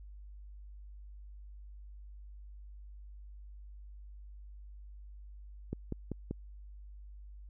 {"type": "click train", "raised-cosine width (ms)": 3, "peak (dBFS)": -23, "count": 4, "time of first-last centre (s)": [5.73, 6.31], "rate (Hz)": 5.17, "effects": ["added 50 Hz sine -47 dBFS peak until 7.49 s"]}